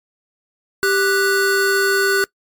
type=tone pair together; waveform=square; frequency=392.8 / 1479.4 Hz; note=G4 / F#6; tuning=+4 / -1 cents; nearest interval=octave + major seventh; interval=2295 cents; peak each=-18 / -17 dBFS; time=0.83-2.24 s; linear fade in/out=0 ms; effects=noise-tail reverb RT60 0.1 s tail -23 dB re dry + MP3 96 kbps